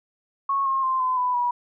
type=tone with pitch steps; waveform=sine; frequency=1100 / 1073 / 1046.7 / 1021 / 996 / 971.5 Hz; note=C#6 / C6 / C6 / C6 / B5 / B5; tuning=-14 / +43 / 0 / -43 / +14 / -29 cents; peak=-20 dBFS; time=0.49-1.51 s; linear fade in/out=5 ms; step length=170 ms; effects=none